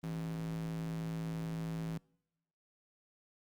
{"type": "tone with high-pass filter", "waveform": "square", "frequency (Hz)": 54.6, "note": "A1", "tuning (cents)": -13, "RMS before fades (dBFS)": -39, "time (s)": [0.03, 1.98], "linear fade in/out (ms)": 5, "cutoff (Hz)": 170, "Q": 3.5, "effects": ["noise-tail reverb RT60 0.9 s tail -26 dB re dry", "Opus 32 kbps"]}